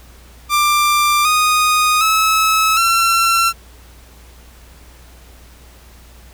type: tone with pitch steps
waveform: sawtooth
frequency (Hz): 1185 / 1238.9 / 1295.2 / 1354.1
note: D6 / D#6 / E6 / E6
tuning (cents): +15 / -8 / -31 / +46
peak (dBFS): -8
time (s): 0.49-3.53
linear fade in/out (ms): 50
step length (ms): 760
effects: added 60 Hz sine -41 dBFS peak until 6.33 s + pink hiss -46 dBFS RMS until 6.33 s